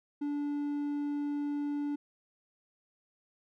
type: tone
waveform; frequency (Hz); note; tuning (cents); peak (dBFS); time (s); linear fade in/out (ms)
triangle; 290; D4; -22; -29; 0.21-1.96; 10
effects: none